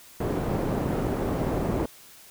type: low-pass noise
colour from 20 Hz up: white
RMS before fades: -27 dBFS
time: 0.2-1.86 s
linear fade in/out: 5 ms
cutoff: 440 Hz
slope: 12 dB/octave
effects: white hiss -50 dBFS RMS until 2.3 s